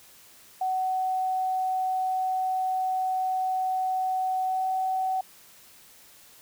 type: tone with pitch glide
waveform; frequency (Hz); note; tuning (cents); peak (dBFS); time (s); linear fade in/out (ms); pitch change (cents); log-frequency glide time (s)
sine; 750 to 754.8; F#5 to F#5; +23 to +34; -24; 0.61-5.21; 5; +11; 4.45-4.64
effects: white hiss -53 dBFS RMS until 6.41 s